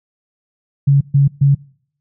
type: tone bursts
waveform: sine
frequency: 139.9 Hz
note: C#3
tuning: 16 cents sharp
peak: -7 dBFS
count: 3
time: 0.87-1.55 s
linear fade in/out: 10 ms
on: 140 ms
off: 130 ms
effects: noise-tail reverb RT60 0.6 s tail -24 dB re dry